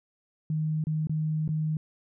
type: tone with dropouts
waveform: sine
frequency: 155.56 Hz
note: D#3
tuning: in tune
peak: -25 dBFS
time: 0.5-1.77 s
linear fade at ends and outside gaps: 2 ms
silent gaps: 0.84-0.869 / 1.071-1.095 / 1.478-1.489 s
effects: none